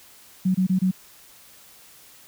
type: tone bursts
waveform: sine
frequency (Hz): 186.3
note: F#3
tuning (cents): +12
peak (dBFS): -17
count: 4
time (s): 0.45-0.913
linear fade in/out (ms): 10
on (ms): 97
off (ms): 25
effects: white hiss -50 dBFS RMS until 2.27 s